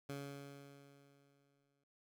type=tone with exponential decay; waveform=15% pulse; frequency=140.5 Hz; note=C#3; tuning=24 cents sharp; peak=-36 dBFS; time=0.09-1.84 s; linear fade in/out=5 ms; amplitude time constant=380 ms; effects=none